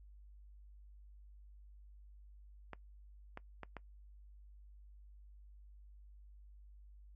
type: clicks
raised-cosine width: 0.5 ms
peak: -30 dBFS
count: 4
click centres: 2.733 / 3.374 / 3.633 / 3.767 s
effects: noise-tail reverb RT60 0.1 s tail -21 dB re dry + added 50 Hz sine -55 dBFS peak until 7.15 s